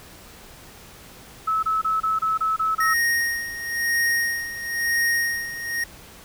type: tone bursts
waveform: sine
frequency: 1300 Hz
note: E6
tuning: 24 cents flat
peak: -19 dBFS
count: 8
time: 1.47-2.939 s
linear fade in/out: 10 ms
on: 160 ms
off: 27 ms
type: tone with tremolo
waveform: square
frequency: 1864.7 Hz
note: A#6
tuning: in tune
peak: -19 dBFS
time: 2.8-5.84 s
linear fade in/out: 5 ms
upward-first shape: sine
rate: 1 Hz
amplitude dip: 75%
effects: pink hiss -45 dBFS RMS until 6.24 s